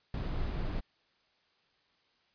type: noise with ADSR envelope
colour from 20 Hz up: brown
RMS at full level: -29 dBFS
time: 0.14-0.81 s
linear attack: 4 ms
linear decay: 4 ms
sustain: -5 dB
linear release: 20 ms
effects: white hiss -71 dBFS RMS until 2.34 s + resampled to 11025 Hz